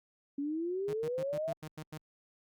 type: exponential sweep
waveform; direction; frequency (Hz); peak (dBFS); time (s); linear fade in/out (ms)
sine; up; 277.2 to 676; -32; 0.38-1.53; 5
type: tone bursts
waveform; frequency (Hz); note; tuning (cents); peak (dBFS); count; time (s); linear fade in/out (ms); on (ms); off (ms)
sawtooth; 155; D#3; -6; -37; 8; 0.88-1.978; 5; 55; 94
effects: Opus 48 kbps